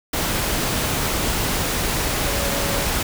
sine tone in noise, 562 Hz, C#5, 24 cents sharp, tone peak -29 dBFS, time 2.26-2.85 s, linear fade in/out 5 ms, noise pink, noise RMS -22 dBFS, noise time 0.13-3.03 s, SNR -10 dB, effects none

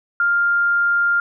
sine tone, 1400 Hz, F6, 4 cents sharp, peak -14 dBFS, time 0.2-1.2 s, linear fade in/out 2 ms, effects none

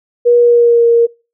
sine tone with pitch glide, 480.3 to 467.4 Hz, B4 to A#4, -48 to +5 cents, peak -5 dBFS, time 0.25-1.07 s, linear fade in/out 20 ms, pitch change -47 cents, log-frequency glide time 0.37-0.86 s, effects noise-tail reverb RT60 0.3 s tail -24 dB re dry

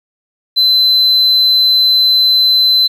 sine tone, 4050 Hz, B7, 43 cents sharp, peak -5 dBFS, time 0.56-2.88 s, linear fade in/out 20 ms, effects tanh soft clip ceiling -5 dBFS + 7-bit

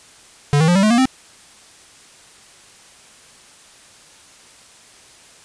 square tone with pitch steps, 144.7 / 159.63 / 176.1 / 194.27 / 214.3 / 236.4 / 260.8 Hz, D3 / D#3 / F3 / G3 / A3 / A#3 / C4, -25 / +45 / +15 / -15 / -45 / +24 / -5 cents, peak -12 dBFS, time 0.53-1.055 s, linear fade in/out 0 ms, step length 75 ms, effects white hiss -46 dBFS RMS until 5.44 s + resampled to 22050 Hz

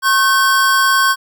square tone pair together, 1086 / 1535.8 Hz, C#6 / G6, -36 / -36 cents, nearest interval tritone, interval 600 cents, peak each -14 dBFS, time 0.02-1.16 s, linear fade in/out 50 ms, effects none

